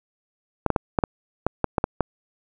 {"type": "clicks", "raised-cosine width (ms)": 1, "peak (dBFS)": -5, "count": 10, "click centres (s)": [0.663, 0.703, 0.762, 0.988, 1.038, 1.466, 1.643, 1.782, 1.841, 2.007], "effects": []}